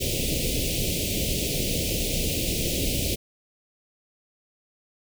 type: band-stop noise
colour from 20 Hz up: pink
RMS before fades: -26 dBFS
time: 0-3.16 s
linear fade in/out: 20 ms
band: 600 to 2400 Hz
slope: 48 dB/octave
effects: none